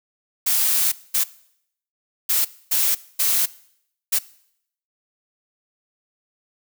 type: noise bursts at uneven times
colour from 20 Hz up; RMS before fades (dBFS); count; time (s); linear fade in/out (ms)
blue; -19; 6; 0.46-0.92 / 1.14-1.24 / 2.29-2.45 / 2.71-2.95 / 3.19-3.46 / 4.12-4.19; 10
effects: noise-tail reverb RT60 0.7 s tail -20 dB re dry